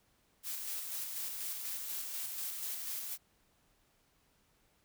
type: noise with tremolo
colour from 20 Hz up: blue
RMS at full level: -39 dBFS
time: 0.43-3.18 s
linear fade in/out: 50 ms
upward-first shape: square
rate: 4.1 Hz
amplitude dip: 30%
effects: pink hiss -72 dBFS RMS until 4.84 s